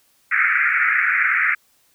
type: band-pass noise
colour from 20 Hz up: white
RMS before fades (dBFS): -18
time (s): 0.31-1.55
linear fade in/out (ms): 10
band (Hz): 1300 to 2300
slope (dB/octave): 96
effects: white hiss -60 dBFS RMS until 1.94 s